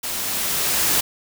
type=noise with level ramp; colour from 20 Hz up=white; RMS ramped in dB=-27 to -18 dBFS; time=0.03-1.01 s; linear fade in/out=10 ms; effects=none